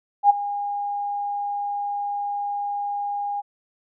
sine tone with ADSR envelope, 814 Hz, G#5, 35 cents flat, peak -8 dBFS, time 0.23-3.42 s, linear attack 68 ms, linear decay 16 ms, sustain -16 dB, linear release 26 ms, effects none

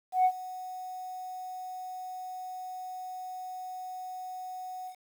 sine tone with ADSR envelope, 740 Hz, F#5, in tune, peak -17 dBFS, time 0.12-4.96 s, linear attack 130 ms, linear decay 65 ms, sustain -20 dB, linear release 87 ms, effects tanh soft clip ceiling -18 dBFS + 9-bit

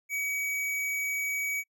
sine tone with hard clipping, 2268 Hz, C#7, 39 cents sharp, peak -30 dBFS, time 0.09-1.64 s, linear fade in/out 50 ms, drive 17 dB, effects noise-tail reverb RT60 0.1 s tail -26 dB re dry

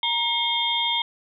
sine tone cluster, 936 / 2159 / 3224 / 3597 Hz, A#5 / C#7 / G7 / A7, +7 / -46 / +48 / +37 cents, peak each -27 / -30 / -24 / -27 dBFS, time 0.03-1.02 s, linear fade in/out 2 ms, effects none

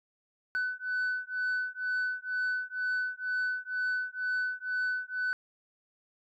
sine beating tone pair, 1500 / 1502.1 Hz, F#6 / F#6, +23 / +26 cents, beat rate 2.1 Hz, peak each -31 dBFS, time 0.55-5.33 s, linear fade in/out 0 ms, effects tanh soft clip ceiling -26 dBFS

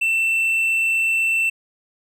triangle tone, 2678 Hz, E7, 27 cents sharp, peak -15 dBFS, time 0.01-1.5 s, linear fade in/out 10 ms, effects none

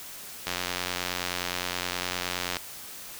click train, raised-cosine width 0.2 ms, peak -11 dBFS, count 189, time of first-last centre 0.47-2.568 s, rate 89.6 Hz, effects white hiss -42 dBFS RMS until 3.19 s

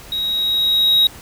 triangle tone with level ramp, 3806 Hz, A#7, 35 cents sharp, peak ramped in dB -18 to -8 dBFS, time 0.12-1.07 s, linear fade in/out 2 ms, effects pink hiss -39 dBFS RMS until 1.21 s

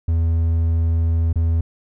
triangle tone with dropouts, 82.41 Hz, E2, in tune, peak -13 dBFS, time 0.08-1.61 s, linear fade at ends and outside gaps 5 ms, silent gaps 1.329-1.357 s, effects none

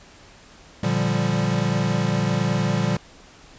square chord, G minor seventh, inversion first, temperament equal, 116.54 / 146.83 / 174.61 / 196 Hz, Bb2 / D3 / F3 / G3, 0 / 0 / 0 / 0 cents, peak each -26 dBFS, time 0.83-2.97 s, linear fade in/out 5 ms, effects pink hiss -48 dBFS RMS until 3.58 s + resampled to 16000 Hz

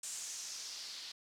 blue noise with low-pass filter sweep, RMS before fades -45 dBFS, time 0.03-1.12 s, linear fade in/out 5 ms, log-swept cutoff 7700 to 4200 Hz, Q 2.8, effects none

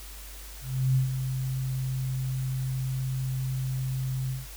sine tone with ADSR envelope, 130.81 Hz, C3, in tune, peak -19 dBFS, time 0.61-4.47 s, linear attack 350 ms, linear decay 120 ms, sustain -8 dB, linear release 170 ms, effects added 50 Hz sine -42 dBFS peak until 4.56 s + white hiss -46 dBFS RMS until 4.56 s

